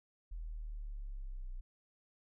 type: linear sweep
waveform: sine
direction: down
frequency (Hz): 41.16 to 30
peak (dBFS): -40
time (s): 0.31-1.61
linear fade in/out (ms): 10
effects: none